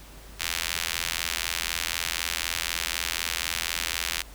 sawtooth tone with high-pass filter, 84 Hz, E2, 33 cents sharp, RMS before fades -30 dBFS, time 0.39-4.23 s, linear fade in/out 20 ms, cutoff 2400 Hz, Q 0.91, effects added 50 Hz sine -45 dBFS peak until 4.34 s + pink hiss -49 dBFS RMS until 4.34 s

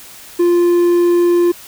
triangle tone, 348.4 Hz, F4, 4 cents flat, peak -7 dBFS, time 0.39-1.52 s, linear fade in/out 10 ms, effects white hiss -37 dBFS RMS until 1.67 s

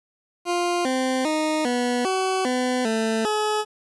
20% pulse tone with pitch steps, 350.5 / 259.3 / 309.7 / 244.9 / 377.2 / 252 / 222.4 / 425.6 Hz, F4 / C4 / D#4 / B3 / F#4 / B3 / A3 / G#4, +6 / -15 / -8 / -14 / +33 / +35 / +19 / +42 cents, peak -16 dBFS, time 0.45-3.65 s, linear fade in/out 50 ms, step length 400 ms, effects resampled to 24000 Hz + 9-bit

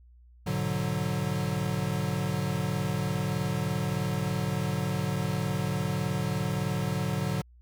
square chord, G# half-diminished seventh, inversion none, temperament equal, 103.83 / 123.47 / 146.83 / 185 Hz, G#2 / B2 / D3 / F#3, 0 / 0 / 0 / 0 cents, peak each -35 / -36 / -32 / -33 dBFS, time 0.46-7.42 s, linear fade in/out 10 ms, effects added 60 Hz sine -52 dBFS peak until 7.61 s

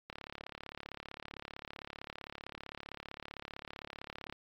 click train, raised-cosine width 0.3 ms, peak -27 dBFS, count 151, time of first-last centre 0.1-4.325 s, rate 35.5 Hz, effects AAC 48 kbps

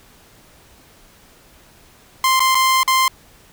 sawtooth tone with dropouts, 1046.5 Hz, C6, in tune, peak -9 dBFS, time 2.24-3.08 s, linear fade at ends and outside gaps 2 ms, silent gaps 2.395-2.403 / 2.547-2.552 / 2.832-2.877 s, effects pink hiss -49 dBFS RMS until 3.52 s

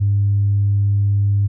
sine tone, 100.9 Hz, G#2, 49 cents flat, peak -12 dBFS, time 0-1.48 s, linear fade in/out 20 ms, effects tanh soft clip ceiling -8 dBFS

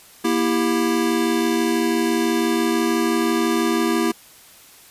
square chord, E diminished, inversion second, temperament just, 237.3 / 329.6 / 395.6 Hz, Bb3 / E4 / G4, +31 / 0 / +16 cents, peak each -23 / -21 / -25 dBFS, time 0.24-4.12 s, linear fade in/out 10 ms, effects white hiss -47 dBFS RMS until 4.9 s + resampled to 32000 Hz

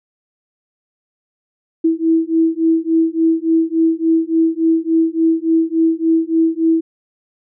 sine beating tone pair, 324.3 / 327.8 Hz, E4 / E4, -28 / -10 cents, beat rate 3.5 Hz, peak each -15 dBFS, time 1.84-6.81 s, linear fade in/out 10 ms, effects none

